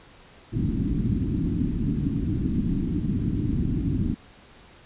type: low-pass noise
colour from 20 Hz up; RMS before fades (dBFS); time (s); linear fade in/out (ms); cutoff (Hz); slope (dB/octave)
white; -25; 0.52-4.15; 20; 300; 48
effects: pink hiss -51 dBFS RMS until 4.85 s + resampled to 8000 Hz